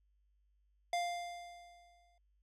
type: tone with exponential decay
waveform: square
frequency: 698.5 Hz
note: F5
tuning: in tune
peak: -32 dBFS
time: 0.93-2.18 s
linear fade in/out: 2 ms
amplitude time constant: 270 ms
effects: added 50 Hz sine -70 dBFS peak until 2.42 s + low-pass 8000 Hz 12 dB/octave